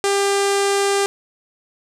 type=tone with low-pass filter; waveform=sawtooth; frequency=398.3 Hz; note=G4; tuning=28 cents sharp; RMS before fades=-18 dBFS; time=0.04-1.06 s; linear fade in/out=0 ms; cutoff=8700 Hz; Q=2; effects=none